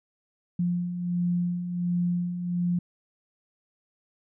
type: beating tone pair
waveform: sine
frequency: 174.61 / 176.01 Hz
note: F3 / F3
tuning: 0 / +14 cents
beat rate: 1.4 Hz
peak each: -33 / -25 dBFS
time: 0.59-2.79 s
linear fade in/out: 5 ms
effects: none